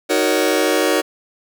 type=chord; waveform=sawtooth; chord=D# minor seventh; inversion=none; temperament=just; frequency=311.1 / 373.4 / 466.7 / 560 Hz; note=D#4 / F#4 / A#4 / C#5; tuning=0 / +16 / +2 / +18 cents; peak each=-16 dBFS; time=0.09-1.02 s; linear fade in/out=20 ms; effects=none